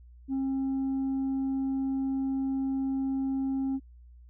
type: tone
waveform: sine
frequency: 268.4 Hz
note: C4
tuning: 44 cents sharp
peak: -24 dBFS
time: 0.28-3.8 s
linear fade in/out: 50 ms
effects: tanh soft clip ceiling -26 dBFS + added 60 Hz sine -49 dBFS peak until 4.29 s